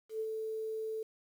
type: tone with ADSR envelope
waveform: sine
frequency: 440 Hz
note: A4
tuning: in tune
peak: -32 dBFS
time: 0.09-1.03 s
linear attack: 110 ms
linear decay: 52 ms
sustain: -3 dB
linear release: 5 ms
effects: 10-bit